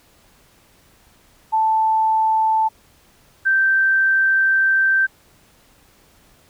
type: tone pair in turn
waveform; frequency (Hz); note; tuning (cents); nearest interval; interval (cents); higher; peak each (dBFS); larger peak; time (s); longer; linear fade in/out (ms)
sine; 880 / 1561.7; A5 / G6; 0 / -7; minor seventh; 993; second; -14 / -13; second; 1.52-2.69 / 3.45-5.07; second; 20
effects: pink hiss -54 dBFS RMS until 6.49 s